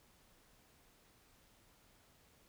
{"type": "silence", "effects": ["pink hiss -68 dBFS RMS until 2.48 s"]}